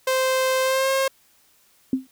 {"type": "tone with pitch glide", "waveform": "sawtooth", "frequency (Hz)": [521, 536.3], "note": ["C5", "C5"], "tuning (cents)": [-7, 43], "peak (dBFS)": -15, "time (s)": [0.07, 1.08], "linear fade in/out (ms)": 5, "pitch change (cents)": 50, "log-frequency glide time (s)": [0.62, 0.9]}
{"type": "tone with exponential decay", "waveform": "sine", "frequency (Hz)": 261.6, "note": "C4", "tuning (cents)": 0, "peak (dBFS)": -14, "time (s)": [1.93, 2.07], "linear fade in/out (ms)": 2, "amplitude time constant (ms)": 30}
{"effects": ["white hiss -59 dBFS RMS until 2.11 s"]}